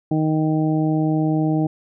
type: harmonic tone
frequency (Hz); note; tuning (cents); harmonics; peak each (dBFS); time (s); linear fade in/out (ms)
156; D#3; +5; 1 / 2 / 3 / 4 / 5; -20 / -19 / -32 / -30 / -30; 0.11-1.67; 5
effects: none